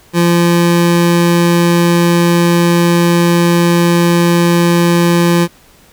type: tone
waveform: 25% pulse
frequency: 172 Hz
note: F3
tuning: 26 cents flat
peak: -4 dBFS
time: 0.13-5.48 s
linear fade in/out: 50 ms
effects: pink hiss -45 dBFS RMS until 5.92 s